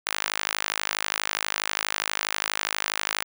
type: tone with high-pass filter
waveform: sawtooth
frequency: 52.3 Hz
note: G#1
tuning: 13 cents sharp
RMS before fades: -29 dBFS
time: 0.06-3.24 s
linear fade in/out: 10 ms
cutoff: 1500 Hz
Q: 0.89
effects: none